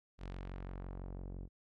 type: tone with low-pass filter sweep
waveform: sawtooth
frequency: 45.96 Hz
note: F#1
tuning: 11 cents flat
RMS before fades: -45 dBFS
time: 0.18-1.49 s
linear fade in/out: 50 ms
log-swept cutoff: 5000 to 370 Hz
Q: 0.8
effects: none